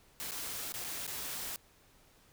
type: noise with dropouts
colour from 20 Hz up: white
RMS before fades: -40 dBFS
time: 0.2-1.56 s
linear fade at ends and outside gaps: 0 ms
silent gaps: 0.31-0.318 / 0.721-0.74 / 0.842-0.846 / 1.066-1.077 s
effects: pink hiss -64 dBFS RMS until 2.32 s